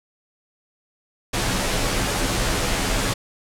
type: noise with comb filter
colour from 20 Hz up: pink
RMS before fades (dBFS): -22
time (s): 1.33-3.14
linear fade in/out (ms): 10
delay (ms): 13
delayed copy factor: -0.8
effects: low-pass 10000 Hz 12 dB/octave